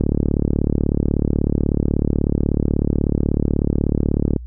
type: click train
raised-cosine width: 3 ms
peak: -4 dBFS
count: 159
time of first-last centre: 0.01-4.363 s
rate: 36.3 Hz
effects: added 60 Hz sine -30 dBFS peak until 4.46 s